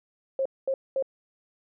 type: tone bursts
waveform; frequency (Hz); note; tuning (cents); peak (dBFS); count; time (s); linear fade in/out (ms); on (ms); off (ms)
sine; 536; C5; +42; -23; 3; 0.39-1.025; 2; 65; 220
effects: none